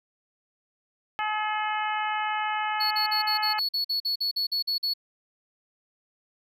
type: harmonic tone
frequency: 426.8 Hz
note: G#4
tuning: 47 cents sharp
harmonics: 2 / 3 / 4 / 5 / 6 / 7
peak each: -28 / -32 / -34 / -36 / -38 / -39 dBFS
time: 1.19-3.59 s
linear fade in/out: 0 ms
type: tone bursts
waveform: triangle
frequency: 4400 Hz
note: C#8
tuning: 14 cents flat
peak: -23 dBFS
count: 14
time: 2.8-4.938 s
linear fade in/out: 10 ms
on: 110 ms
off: 46 ms
effects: none